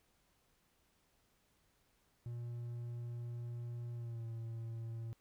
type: tone with pitch glide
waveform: triangle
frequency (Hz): 119.2 to 114.41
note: A#2 to A#2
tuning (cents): +39 to -32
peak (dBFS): -39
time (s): 2.26-5.13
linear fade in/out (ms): 0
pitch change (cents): -71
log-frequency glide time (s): 3.94-4.26
effects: pink hiss -75 dBFS RMS until 5.2 s